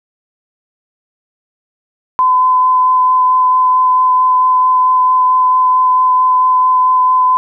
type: tone with vibrato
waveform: sine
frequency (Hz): 1016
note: B5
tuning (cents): +49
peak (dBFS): -7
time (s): 2.19-7.37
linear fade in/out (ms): 0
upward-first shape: sine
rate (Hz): 4.5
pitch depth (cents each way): 8
effects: none